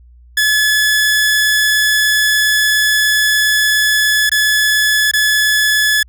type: tone with dropouts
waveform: sawtooth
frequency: 1713 Hz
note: A6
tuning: 47 cents flat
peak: -7 dBFS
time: 0.37-6.03 s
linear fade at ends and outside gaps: 5 ms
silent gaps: 4.295-4.316 / 5.114-5.135 s
effects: added 60 Hz sine -40 dBFS peak until 6.08 s